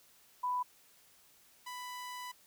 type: tone pair in turn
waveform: sine / sawtooth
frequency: 993 / 993 Hz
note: B5 / B5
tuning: +9 / +9 cents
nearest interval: unison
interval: 0 cents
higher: neither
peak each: -31 / -38 dBFS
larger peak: first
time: 0.43-0.63 / 1.66-2.32 s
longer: second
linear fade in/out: 10 ms
effects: white hiss -64 dBFS RMS until 2.46 s